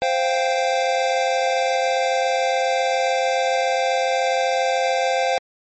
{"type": "chord", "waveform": "square", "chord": "C suspended fourth", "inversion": "none", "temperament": "just", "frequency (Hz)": [523.3, 697.7, 784.9], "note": ["C5", "F5", "G5"], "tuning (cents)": [0, -2, 2], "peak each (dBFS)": [-22, -23, -24], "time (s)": [0.02, 5.38], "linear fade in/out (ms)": 0, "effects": ["low-pass 6000 Hz 12 dB/octave", "MP3 32 kbps"]}